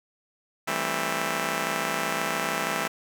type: chord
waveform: 5% pulse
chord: A minor seventh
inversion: second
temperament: just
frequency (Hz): 165 / 198 / 220 / 264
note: E3 / G3 / A3 / C4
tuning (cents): +2 / +18 / 0 / +16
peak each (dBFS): -21 / -23 / -21 / -22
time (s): 0.67-2.88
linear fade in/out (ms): 10
effects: none